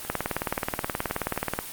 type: two click trains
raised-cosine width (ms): 0.5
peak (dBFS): -23 / -10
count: 6 / 29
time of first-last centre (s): 0.05-1.362 / 0.1-1.589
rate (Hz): 3.81 / 18.8
effects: white hiss -38 dBFS RMS until 1.72 s + Opus 32 kbps